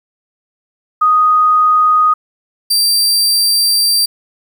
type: tone pair in turn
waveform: sine / sawtooth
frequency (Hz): 1244.5 / 4699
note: D#6 / D8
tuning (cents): 0 / 0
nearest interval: octave + major seventh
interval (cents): 2300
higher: second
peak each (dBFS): -7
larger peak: neither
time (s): 1.01-2.14 / 2.7-4.06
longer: second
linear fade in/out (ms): 10
effects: 8-bit